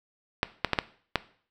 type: clicks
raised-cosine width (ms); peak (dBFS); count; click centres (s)
0.3; -6; 5; 0.431 / 0.647 / 0.733 / 0.788 / 1.157
effects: noise-tail reverb RT60 0.5 s tail -17 dB re dry